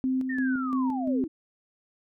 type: tone with tremolo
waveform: sine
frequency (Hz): 260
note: C4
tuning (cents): -11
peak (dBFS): -23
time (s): 0.04-1.24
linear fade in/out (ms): 0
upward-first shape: square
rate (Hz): 2.9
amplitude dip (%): 40
type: linear sweep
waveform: sine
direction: down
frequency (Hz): 1864.7 to 291.8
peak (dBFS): -32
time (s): 0.29-1.28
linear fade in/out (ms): 10
effects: none